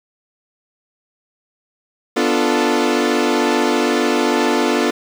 sawtooth chord, B half-diminished seventh, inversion none, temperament equal, 246.9 / 293.7 / 349.2 / 440 Hz, B3 / D4 / F4 / A4, 0 / 0 / 0 / 0 cents, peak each -16 dBFS, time 2.16-4.91 s, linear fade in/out 10 ms, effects low-pass 7000 Hz 12 dB/octave + 7-bit

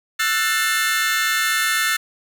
sawtooth chord, F# half-diminished seventh, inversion third, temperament just, 1332 / 1480 / 1776 / 2131 Hz, E6 / F#6 / A6 / C7, +18 / 0 / +16 / +31 cents, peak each -20 / -22 / -17 / -22 dBFS, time 0.19-1.97 s, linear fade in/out 10 ms, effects none

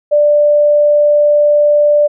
sine tone, 590 Hz, D5, 8 cents sharp, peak -6 dBFS, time 0.11-2.08 s, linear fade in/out 20 ms, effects none

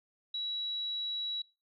sine tone, 3900 Hz, B7, 23 cents flat, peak -33 dBFS, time 0.34-1.42 s, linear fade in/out 5 ms, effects noise-tail reverb RT60 0.3 s tail -22 dB re dry

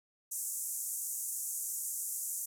pink band-pass noise, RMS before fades -38 dBFS, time 0.31-2.46 s, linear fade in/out 10 ms, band 6700 to 14000 Hz, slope 48 dB/octave, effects none

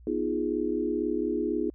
sine chord, F half-diminished seventh, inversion second, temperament equal, 246.9 / 311.1 / 349.2 / 415.3 Hz, Cb4 / Eb4 / F4 / Ab4, 0 / 0 / 0 / 0 cents, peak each -33 / -30 / -31 / -31 dBFS, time 0.07-1.7 s, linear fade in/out 2 ms, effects added 60 Hz sine -48 dBFS peak until 1.74 s

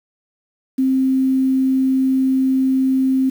sine tone with quantisation, 263.4 Hz, C4, 12 cents sharp, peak -13 dBFS, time 0.78-3.3 s, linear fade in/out 10 ms, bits 7, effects none

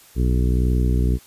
harmonic tone, 61.74 Hz, B1, in tune, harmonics 1 / 2 / 3 / 4 / 5 / 6 / 7, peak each -17 / -23 / -27 / -29 / -31 / -33 / -34 dBFS, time 0.15-1.19 s, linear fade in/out 50 ms, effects white hiss -49 dBFS RMS until 1.26 s + resampled to 32000 Hz

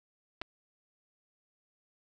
clicks, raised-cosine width 0.3 ms, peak -22 dBFS, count 2, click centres 0.415 / 0.418 s, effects none

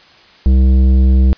sine tone with tanh clipping, 65 Hz, C2, 11 cents flat, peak -8 dBFS, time 0.46-1.33 s, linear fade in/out 0 ms, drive 11 dB, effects white hiss -44 dBFS RMS until 1.37 s + resampled to 11025 Hz

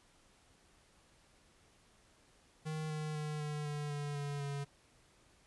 square tone with pitch steps, 155.9 / 153.75 / 151.64 / 149.55 / 147.49 / 145.46 / 143.46 / 141.48 Hz, D#3 / D#3 / D#3 / D3 / D3 / D3 / D3 / C#3, +4 / -20 / -44 / +32 / +8 / -16 / -40 / +36 cents, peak -38 dBFS, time 2.65-4.65 s, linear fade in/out 20 ms, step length 250 ms, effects pink hiss -67 dBFS RMS until 5.46 s + resampled to 24000 Hz

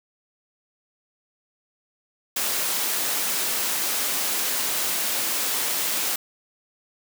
white high-pass noise, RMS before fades -25 dBFS, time 2.36-6.16 s, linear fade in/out 5 ms, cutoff 220 Hz, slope 12 dB/octave, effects none

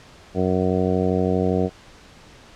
harmonic tone, 92.5 Hz, F#2, in tune, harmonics 1 / 2 / 3 / 4 / 5 / 6 / 7 / 8, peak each -26 / -23 / -26 / -26 / -24 / -31 / -29 / -32 dBFS, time 0.34-1.7 s, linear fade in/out 50 ms, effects pink hiss -47 dBFS RMS until 2.55 s + low-pass 6000 Hz 12 dB/octave

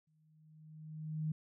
sine tone with exponential growth, 155.56 Hz, D#3, in tune, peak -32 dBFS, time 0.07-1.32 s, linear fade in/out 5 ms, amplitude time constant 270 ms, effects none

